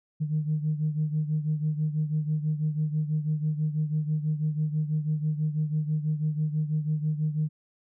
sine beating tone pair, 152.1 / 158.2 Hz, D#3 / D#3, -39 / +29 cents, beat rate 6.1 Hz, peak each -25 / -30 dBFS, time 0.2-7.49 s, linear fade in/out 20 ms, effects tanh soft clip ceiling -18 dBFS

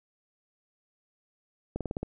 slowing click train, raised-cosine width 2 ms, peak -19 dBFS, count 6, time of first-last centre 1.76-2.03 s, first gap 47 ms, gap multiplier 1.07, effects none

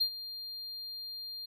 triangle tone with ADSR envelope, 4200 Hz, C8, 6 cents sharp, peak -23 dBFS, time 0-1.46 s, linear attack 13 ms, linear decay 79 ms, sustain -15 dB, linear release 11 ms, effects none

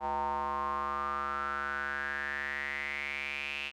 square tone with band-pass filter sweep, 70.7 Hz, C#2, 35 cents sharp, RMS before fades -35 dBFS, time 0-3.72 s, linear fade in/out 50 ms, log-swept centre 860 to 2700 Hz, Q 7.5, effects none

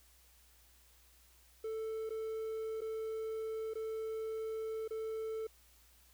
triangle tone with dropouts, 441.7 Hz, A4, 7 cents sharp, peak -35 dBFS, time 1.64-5.47 s, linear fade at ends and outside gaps 5 ms, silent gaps 2.094-2.104 / 2.808-2.816 / 3.737-3.754 / 4.879-4.907 s, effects added 60 Hz sine -66 dBFS peak until 6.13 s + white hiss -66 dBFS RMS until 6.13 s

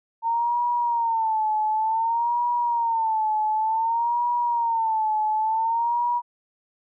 sine tone with vibrato, 909 Hz, A#5, 44 cents flat, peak -20 dBFS, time 0.22-6.22 s, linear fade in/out 50 ms, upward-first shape sine, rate 0.55 Hz, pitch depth 99 cents each way, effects none

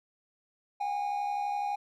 triangle tone pair together, 743 / 814.9 Hz, F#5 / G#5, +7 / -33 cents, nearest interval major second, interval 160 cents, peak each -36 / -28 dBFS, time 0.8-1.76 s, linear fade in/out 10 ms, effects none

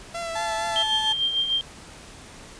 sawtooth tone with vibrato, 672 Hz, E5, 33 cents sharp, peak -25 dBFS, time 0.14-0.83 s, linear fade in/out 10 ms, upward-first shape triangle, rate 4.3 Hz, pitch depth 33 cents each way
35% pulse tone, 870 Hz, A5, 20 cents flat, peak -25 dBFS, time 0.35-1.13 s, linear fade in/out 10 ms
sine tone with tremolo, 3178 Hz, G7, 23 cents sharp, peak -19 dBFS, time 0.76-1.61 s, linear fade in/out 0 ms, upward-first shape sine, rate 6.7 Hz, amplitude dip 55%
effects pink hiss -44 dBFS RMS until 2.59 s + resampled to 22050 Hz

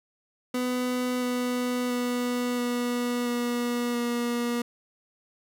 30% pulse tone with pitch steps, 249.7 / 247.5 / 245.4 / 243.3 / 241.2 / 239.1 Hz, B3 / B3 / B3 / B3 / B3 / A#3, +19 / +4 / -11 / -26 / -41 / +44 cents, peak -23 dBFS, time 0.54-4.62 s, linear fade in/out 5 ms, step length 680 ms, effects none

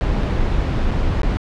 brown noise with dropouts, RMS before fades -18 dBFS, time 0.01-1.37 s, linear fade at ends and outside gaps 0 ms, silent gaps 0.229-0.233 / 0.908-0.914 / 1.217-1.233 s, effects low-pass 4000 Hz 12 dB/octave

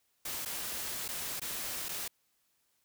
white noise with dropouts, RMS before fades -38 dBFS, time 0.25-2.08 s, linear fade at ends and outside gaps 5 ms, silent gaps 0.451-0.457 / 1.081-1.087 / 1.398-1.416 / 1.886-1.89 s, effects white hiss -75 dBFS RMS until 2.84 s

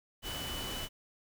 sine tone in noise, 2982 Hz, F#7, 13 cents sharp, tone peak -41 dBFS, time 0.22-0.89 s, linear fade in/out 50 ms, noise pink, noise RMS -40 dBFS, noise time 0.22-0.89 s, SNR -4 dB, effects none

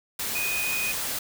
sine tone in noise, 2487 Hz, D#7, 1 cent flat, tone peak -27 dBFS, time 0.35-0.92 s, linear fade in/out 5 ms, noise white, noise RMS -30 dBFS, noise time 0.19-1.19 s, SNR 0 dB, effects none

